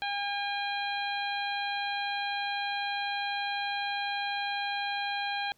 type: harmonic tone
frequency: 808 Hz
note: G#5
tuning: 48 cents flat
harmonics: 1 / 2 / 3 / 4 / 5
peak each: -33 / -36 / -38 / -39 / -40 dBFS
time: 0.02-5.52 s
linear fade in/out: 0 ms
effects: pink hiss -67 dBFS RMS until 5.57 s